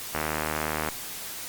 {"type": "click train", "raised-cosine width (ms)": 0.5, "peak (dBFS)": -12, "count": 58, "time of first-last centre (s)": [0.15, 0.887], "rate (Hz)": 77.3, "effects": ["white hiss -37 dBFS RMS until 1.48 s", "Opus 48 kbps"]}